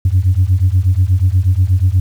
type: beating tone pair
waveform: sine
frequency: 88.5 / 96.8 Hz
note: F2 / G2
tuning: +23 / -21 cents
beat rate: 8.3 Hz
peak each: -11 dBFS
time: 0.05-2 s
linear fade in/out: 5 ms
effects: tanh soft clip ceiling -4 dBFS + 7-bit